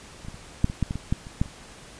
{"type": "clicks", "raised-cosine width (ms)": 5, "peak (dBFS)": [-30, -23, -29, -6, -19, -10, -16, -18, -10, -26, -9, -29], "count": 12, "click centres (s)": [0.249, 0.284, 0.344, 0.644, 0.699, 0.827, 0.909, 0.956, 1.125, 1.269, 1.415, 1.459], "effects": ["pink hiss -46 dBFS RMS until 1.99 s", "resampled to 22050 Hz"]}